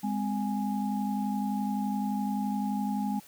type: tone cluster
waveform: sine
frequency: 205.3 / 257 / 830 Hz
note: G#3 / C4 / G#5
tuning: -20 / -31 / -1 cents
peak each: -29 / -34 / -35 dBFS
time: 0.03-3.2 s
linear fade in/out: 10 ms
effects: white hiss -54 dBFS RMS until 3.27 s